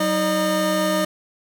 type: tone cluster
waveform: square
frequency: 187.9 / 315.6 / 609 / 1224 Hz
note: F#3 / D#4 / D#5 / D#6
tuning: +27 / +25 / -37 / -29 cents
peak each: -26 / -26 / -22 / -28 dBFS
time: 0-1.05 s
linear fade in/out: 5 ms
effects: none